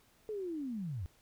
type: linear sweep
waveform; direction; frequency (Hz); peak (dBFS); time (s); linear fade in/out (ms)
sine; down; 440 to 75.8; -36; 0.29-1.06; 0
effects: pink hiss -67 dBFS RMS until 1.21 s